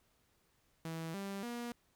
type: tone with pitch steps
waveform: sawtooth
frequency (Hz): 163.1 / 197.35 / 238.8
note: E3 / G3 / A#3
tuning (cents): -18 / +12 / +42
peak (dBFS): -36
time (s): 0.85-1.72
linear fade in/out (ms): 2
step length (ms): 290
effects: pink hiss -74 dBFS RMS until 1.95 s